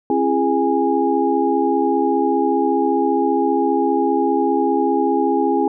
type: tone cluster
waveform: sine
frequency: 269.4 / 339.6 / 414.5 / 824 Hz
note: C#4 / F4 / G#4 / G#5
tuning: -49 / -48 / -3 / -14 cents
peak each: -20 dBFS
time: 0.1-5.68 s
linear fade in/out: 2 ms
effects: none